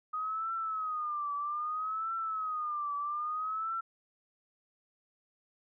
sine tone with vibrato, 1244.5 Hz, D#6, in tune, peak -32 dBFS, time 0.13-3.81 s, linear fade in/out 10 ms, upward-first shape triangle, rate 0.62 Hz, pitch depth 140 cents each way, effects none

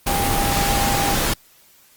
sine tone in noise, 801 Hz, G5, 37 cents sharp, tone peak -22 dBFS, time 0.07-1.15 s, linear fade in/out 10 ms, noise pink, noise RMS -20 dBFS, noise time 0.06-1.34 s, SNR -5 dB, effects white hiss -53 dBFS RMS until 1.96 s + Opus 24 kbps

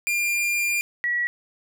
45% pulse / sine tone pair in turn, 2399 / 1929.6 Hz, D7 / B6, +36 / -41 cents, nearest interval major third, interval 377 cents, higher first, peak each -21 dBFS, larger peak neither, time 0.07-0.81 / 1.04-1.27 s, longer first, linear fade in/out 0 ms, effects none

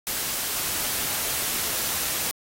white noise, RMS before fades -27 dBFS, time 0.07-2.31 s, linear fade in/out 0 ms, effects AAC 48 kbps

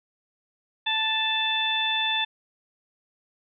harmonic tone, 880 Hz, A5, in tune, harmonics 1 / 2 / 3 / 4, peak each -30 / -30 / -30 / -25 dBFS, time 0.86-2.25 s, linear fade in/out 10 ms, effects none

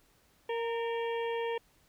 harmonic tone with a mistuned harmonic, 463.8 Hz, A#4, 9 cents flat, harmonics 1 / 2 / 4 / 5 / 6 / 7, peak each -32 / -38 / -44 / -46 / -48 / -49 dBFS, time 0.49-1.58 s, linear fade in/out 5 ms, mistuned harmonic 4, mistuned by -36 cents, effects pink hiss -67 dBFS RMS until 1.88 s

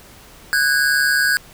square tone pair together, 1492 / 1633.5 Hz, F#6 / G#6, +14 / -29 cents, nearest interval major second, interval 157 cents, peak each -19 / -17 dBFS, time 0.53-1.37 s, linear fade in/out 0 ms, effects pink hiss -44 dBFS RMS until 1.53 s

